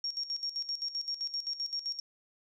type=tone with tremolo; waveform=sine; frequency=5550 Hz; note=F8; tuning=12 cents flat; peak=-31 dBFS; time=0.04-2 s; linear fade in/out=2 ms; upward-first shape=square; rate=7.7 Hz; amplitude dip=75%; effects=none